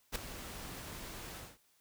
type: noise with ADSR envelope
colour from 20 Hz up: pink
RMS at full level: -34 dBFS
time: 0.12-1.58 s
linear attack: 36 ms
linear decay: 5 ms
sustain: -12 dB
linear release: 210 ms
effects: white hiss -71 dBFS RMS until 1.8 s